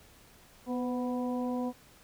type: harmonic tone with a mistuned harmonic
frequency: 246.9 Hz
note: B3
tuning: in tune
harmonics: 1 / 2 / 3 / 4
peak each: -31 / -37 / -41 / -43 dBFS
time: 0.66-1.73 s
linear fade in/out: 50 ms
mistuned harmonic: 2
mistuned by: +36 cents
effects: pink hiss -58 dBFS RMS until 2.03 s